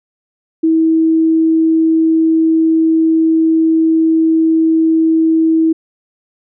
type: tone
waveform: sine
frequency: 322.7 Hz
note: E4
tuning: 37 cents flat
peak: -8 dBFS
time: 0.63-5.73 s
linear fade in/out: 10 ms
effects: none